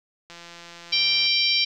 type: click train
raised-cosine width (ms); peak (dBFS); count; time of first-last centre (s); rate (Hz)
0.2; -25; 166; 0.3-1.265; 171
type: harmonic tone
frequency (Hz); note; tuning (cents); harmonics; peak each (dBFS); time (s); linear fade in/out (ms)
784; G5; 0; 3 / 4 / 5 / 6 / 7; -25 / -25 / -25 / -25 / -25; 0.92-1.65; 10
effects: none